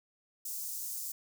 white high-pass noise, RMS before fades -39 dBFS, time 0.45-1.12 s, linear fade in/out 5 ms, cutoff 5900 Hz, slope 24 dB/octave, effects none

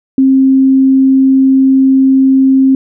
sine tone, 266.2 Hz, C4, 30 cents sharp, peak -4 dBFS, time 0.18-2.75 s, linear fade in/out 2 ms, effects none

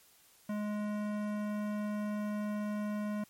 sine tone with hard clipping, 209.1 Hz, G#3, 12 cents sharp, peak -35 dBFS, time 0.49-3.24 s, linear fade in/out 5 ms, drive 16 dB, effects white hiss -63 dBFS RMS until 3.29 s + MP3 64 kbps

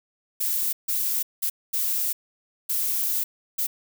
violet noise bursts at uneven times, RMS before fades -25 dBFS, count 6, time 0.4-0.73 / 0.88-1.23 / 1.42-1.5 / 1.73-2.13 / 2.69-3.24 / 3.58-3.67 s, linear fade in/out 10 ms, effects none

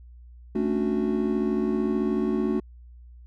triangle chord, D major seventh, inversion second, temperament just, 220.2 / 275.3 / 293.7 / 367.1 Hz, A3 / C#4 / D4 / F#4, +2 / -12 / 0 / -14 cents, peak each -24 / -29 / -28 / -25 dBFS, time 0.55-2.6 s, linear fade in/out 5 ms, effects added 60 Hz sine -44 dBFS peak until 3.26 s

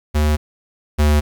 square tone pair in turn, 75.5 / 74.68 Hz, D2 / D2, +48 / +30 cents, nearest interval unison, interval 18 cents, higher first, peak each -14 / -12 dBFS, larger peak second, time 0.14-0.37 / 0.98-1.21 s, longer neither, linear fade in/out 20 ms, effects 9-bit

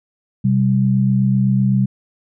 sine tone pair together, 128.11 / 196 Hz, C3 / G3, -36 / 0 cents, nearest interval perfect fifth, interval 736 cents, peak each -15 dBFS, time 0.44-1.86 s, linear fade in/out 10 ms, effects none

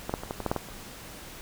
clicks, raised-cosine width 1 ms, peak -16 / -12 / -21 / -16 / -19 / -13 / -11 / -14 / -29 dBFS, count 9, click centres 0.095 / 0.139 / 0.235 / 0.309 / 0.403 / 0.463 / 0.515 / 0.563 / 0.687 s, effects pink hiss -44 dBFS RMS until 1.41 s

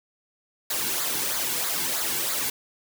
white noise with flanger, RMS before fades -27 dBFS, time 0.7-2.5 s, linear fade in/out 5 ms, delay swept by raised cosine 0.34 to 1.64 ms, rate 3.1 Hz, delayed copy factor -0.6, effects none

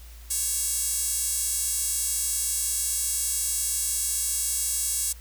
sawtooth tone with high-pass filter, 554.4 Hz, C#5, in tune, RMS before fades -27 dBFS, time 0.3-5.13 s, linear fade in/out 10 ms, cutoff 8100 Hz, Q 2, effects added 57 Hz sine -42 dBFS peak until 5.2 s + white hiss -52 dBFS RMS until 5.2 s

